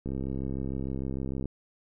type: click train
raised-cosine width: 3 ms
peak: -21 dBFS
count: 94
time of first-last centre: 0.06-1.456 s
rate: 66.6 Hz
effects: none